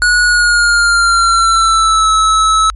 square tone with pitch glide, 1458 to 1298.9 Hz, F#6 to E6, -26 to -26 cents, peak -8 dBFS, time 0.02-2.7 s, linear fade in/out 0 ms, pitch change -200 cents, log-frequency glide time 0.24-2.1 s, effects added 50 Hz sine -24 dBFS peak until 2.75 s + MP3 48 kbps

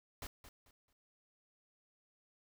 pink noise with echo, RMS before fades -45 dBFS, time 0.22-0.27 s, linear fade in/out 2 ms, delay 220 ms, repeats 3, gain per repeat -11 dB, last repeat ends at 0.93 s, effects none

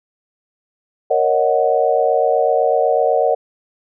sine chord, D# minor seventh, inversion second, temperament equal, 466.2 / 554.4 / 622.3 / 740 Hz, A#4 / C#5 / D#5 / F#5, 0 / 0 / 0 / 0 cents, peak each -18 dBFS, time 1.1-3.35 s, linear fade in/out 10 ms, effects none

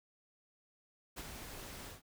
pink noise with ADSR envelope, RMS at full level -43 dBFS, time 1.16-2.02 s, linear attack 24 ms, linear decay 43 ms, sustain -5 dB, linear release 130 ms, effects none

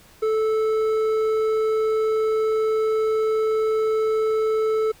triangle tone with hard clipping, 437.4 Hz, A4, 10 cents flat, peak -20 dBFS, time 0.22-4.92 s, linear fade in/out 10 ms, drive 10 dB, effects pink hiss -51 dBFS RMS until 5 s

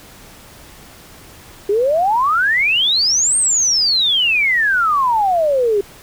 sine exponential two-way sweep, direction up then down, 390 to 8760 to 390 Hz, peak -12 dBFS, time 1.69-5.81 s, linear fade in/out 5 ms, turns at 3.37 s, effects pink hiss -41 dBFS RMS until 6.02 s

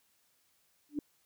sine tone with exponential growth, 293.7 Hz, D4, in tune, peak -27 dBFS, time 0.89-0.99 s, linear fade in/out 2 ms, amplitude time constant 20 ms, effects white hiss -72 dBFS RMS until 1.25 s

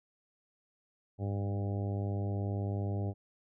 harmonic tone with a mistuned harmonic, 100 Hz, G2, 35 cents sharp, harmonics 1 / 2 / 3 / 4 / 5 / 6 / 7 / 8, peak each -32 / -41 / -43 / -44 / -48 / -47 / -49 / -51 dBFS, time 1.18-3.14 s, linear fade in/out 50 ms, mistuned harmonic 1, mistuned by +24 cents, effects none

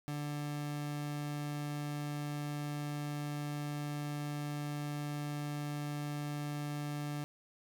30% pulse tone, 146.8 Hz, D3, in tune, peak -34 dBFS, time 0.08-7.24 s, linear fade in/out 0 ms, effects none

